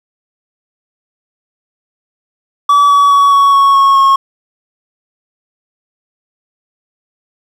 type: tone with pitch steps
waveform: triangle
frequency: 1147 / 1137.1 / 1127.3 / 1117.6 / 1107.9 / 1098.4 / 1088.9 Hz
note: D6 / C#6 / C#6 / C#6 / C#6 / C#6 / C#6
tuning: -41 / +44 / +29 / +14 / -1 / -16 / -31 cents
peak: -3 dBFS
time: 2.69-4.16 s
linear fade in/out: 5 ms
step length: 210 ms
effects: 7-bit